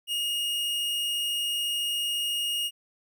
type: tone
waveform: 45% pulse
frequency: 2859 Hz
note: F7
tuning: 40 cents sharp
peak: -26 dBFS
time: 0.07-2.71 s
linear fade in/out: 50 ms
effects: none